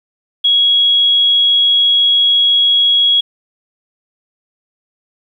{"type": "tone", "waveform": "sine", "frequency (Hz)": 3322, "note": "G#7", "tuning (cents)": 0, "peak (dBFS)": -8, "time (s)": [0.44, 3.21], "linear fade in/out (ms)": 10, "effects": ["8-bit"]}